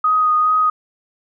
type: tone with vibrato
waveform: sine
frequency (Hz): 1247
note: D#6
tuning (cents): +3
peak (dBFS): -12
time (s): 0.04-0.7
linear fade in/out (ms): 5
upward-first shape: sine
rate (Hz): 2.4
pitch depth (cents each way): 14
effects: none